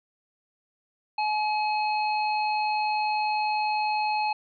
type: harmonic tone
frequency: 850 Hz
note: G#5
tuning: 40 cents sharp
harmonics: 1 / 3 / 5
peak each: -24 / -32 / -37 dBFS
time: 1.18-4.33 s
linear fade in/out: 5 ms
effects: none